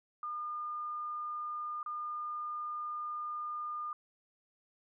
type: tone with dropouts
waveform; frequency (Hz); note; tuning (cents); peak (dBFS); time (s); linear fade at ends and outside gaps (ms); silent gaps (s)
sine; 1212; D#6; -46; -36; 0.23-3.93; 2; 1.83-1.861
effects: none